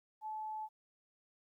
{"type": "tone", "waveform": "sine", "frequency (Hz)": 865, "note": "A5", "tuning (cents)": -30, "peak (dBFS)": -39, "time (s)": [0.21, 0.69], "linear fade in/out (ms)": 50, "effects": ["13-bit"]}